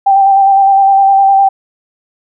sine tone with vibrato, 784 Hz, G5, in tune, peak -4 dBFS, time 0.06-1.49 s, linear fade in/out 10 ms, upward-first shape square, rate 9.8 Hz, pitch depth 18 cents each way, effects none

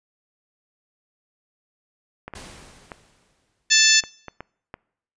clicks, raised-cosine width 0.5 ms, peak -19 dBFS, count 7, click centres 2.28 / 2.337 / 2.918 / 4.038 / 4.283 / 4.406 / 4.741 s
pink noise with exponential decay, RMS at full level -38 dBFS, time 2.35-3.78 s, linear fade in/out 5 ms, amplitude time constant 310 ms
harmonic tone, 880 Hz, A5, in tune, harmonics 2 / 3 / 4 / 5 / 6 / 7 / 8, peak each -21 / -21 / -21 / -21 / -21 / -21 / -21 dBFS, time 3.7-4.01 s, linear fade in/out 20 ms
effects noise-tail reverb RT60 0.7 s tail -25 dB re dry + resampled to 22050 Hz

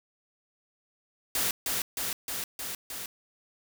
white noise with echo, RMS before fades -28 dBFS, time 1.35-1.51 s, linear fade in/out 2 ms, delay 310 ms, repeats 5, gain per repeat -2 dB, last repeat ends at 3.06 s, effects none

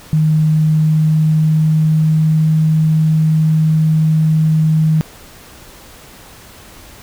sine tone with pitch glide, 155.56 to 157.19 Hz, D#3 to D#3, 0 to +18 cents, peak -9 dBFS, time 0.13-5.01 s, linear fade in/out 0 ms, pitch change +18 cents, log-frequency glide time 0.55-2.63 s, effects pink hiss -39 dBFS RMS until 7.02 s

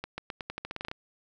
accelerating click train, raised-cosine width 0.3 ms, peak -19 dBFS, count 13, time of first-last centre 0.04-0.914 s, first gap 140 ms, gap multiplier 0.87, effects none

